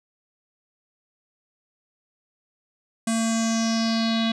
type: tone with low-pass filter sweep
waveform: square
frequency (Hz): 226.1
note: A3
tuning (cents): +47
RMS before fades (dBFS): -23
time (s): 3.07-4.32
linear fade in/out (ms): 5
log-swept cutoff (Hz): 8700 to 3600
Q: 5.4
effects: none